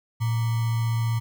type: tone with sample-and-hold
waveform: sine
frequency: 114.4 Hz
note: A#2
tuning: 32 cents flat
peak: -21 dBFS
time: 0.2-1.2 s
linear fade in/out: 20 ms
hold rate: 1050 Hz
effects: none